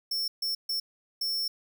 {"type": "tone bursts at uneven times", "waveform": "45% pulse", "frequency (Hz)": 5400, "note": "E8", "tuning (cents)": 41, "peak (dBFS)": -28, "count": 4, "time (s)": [[0.11, 0.28], [0.42, 0.55], [0.69, 0.8], [1.21, 1.48]], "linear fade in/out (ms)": 5, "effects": []}